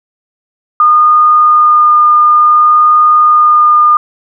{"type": "tone with vibrato", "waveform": "sine", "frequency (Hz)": 1218, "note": "D#6", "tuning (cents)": -37, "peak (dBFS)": -3, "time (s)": [0.8, 3.97], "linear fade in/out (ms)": 2, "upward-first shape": "sine", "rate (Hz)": 0.56, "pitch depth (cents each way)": 9, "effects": []}